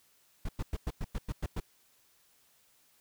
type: noise bursts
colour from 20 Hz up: brown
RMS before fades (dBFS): -33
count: 9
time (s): 0.45-1.601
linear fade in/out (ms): 5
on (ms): 39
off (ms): 100
effects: white hiss -67 dBFS RMS until 3 s